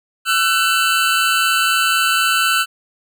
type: tone pair together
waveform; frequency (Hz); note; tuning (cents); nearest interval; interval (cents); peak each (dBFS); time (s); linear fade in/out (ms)
25% pulse; 1339 / 1503; E6 / F#6; +27 / +27; major second; 200; -13 / -13; 0.25-2.66; 50
effects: none